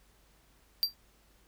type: tone with exponential decay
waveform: square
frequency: 4709 Hz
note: D8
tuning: 4 cents sharp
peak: -21 dBFS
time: 0.83-0.94 s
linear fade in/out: 0 ms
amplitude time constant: 22 ms
effects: added 50 Hz sine -66 dBFS peak until 1.47 s + pink hiss -66 dBFS RMS until 1.47 s